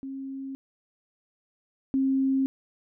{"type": "tone pair in turn", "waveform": "sine", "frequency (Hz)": [269.6, 267.7], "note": ["C#4", "C4"], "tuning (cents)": [-48, 40], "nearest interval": "unison", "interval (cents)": 12, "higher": "first", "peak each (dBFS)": [-33, -21], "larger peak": "second", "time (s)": [[0.03, 0.55], [1.94, 2.46]], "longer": "neither", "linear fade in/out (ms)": 0, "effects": []}